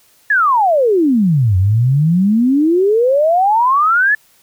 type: exponential two-way sweep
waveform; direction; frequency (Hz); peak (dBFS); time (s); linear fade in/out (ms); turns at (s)
sine; down then up; 1760 to 90 to 1760; -9; 0.3-4.15; 5; 1.57
effects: white hiss -52 dBFS RMS until 4.42 s